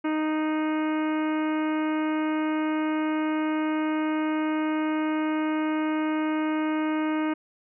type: harmonic tone with a mistuned harmonic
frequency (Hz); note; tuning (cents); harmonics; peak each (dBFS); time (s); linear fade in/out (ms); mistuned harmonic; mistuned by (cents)
310; D#4; -6; 1 / 2 / 3 / 4 / 5 / 6 / 7 / 8 / 9; -24 / -35 / -35 / -37 / -39 / -45 / -41 / -45 / -48; 0.04-7.34; 10; 9; +43
effects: none